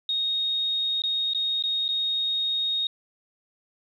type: tone with dropouts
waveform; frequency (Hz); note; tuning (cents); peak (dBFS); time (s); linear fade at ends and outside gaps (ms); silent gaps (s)
sine; 3729; A#7; 0; -23; 0.09-2.87; 2; 1.02-1.037 / 1.335-1.347 / 1.625-1.637 / 1.881-1.888
effects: 10-bit